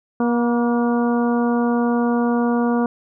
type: harmonic tone with a mistuned harmonic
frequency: 238.5 Hz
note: A#3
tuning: 40 cents sharp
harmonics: 1 / 2 / 3 / 4 / 5 / 6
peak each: -17 / -23 / -27 / -29 / -31 / -33 dBFS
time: 0.2-2.86 s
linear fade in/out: 2 ms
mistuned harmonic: 5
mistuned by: -38 cents
effects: none